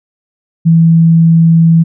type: tone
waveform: sine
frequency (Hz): 164.81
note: E3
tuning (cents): 0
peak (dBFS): -3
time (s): 0.65-1.84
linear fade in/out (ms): 20
effects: none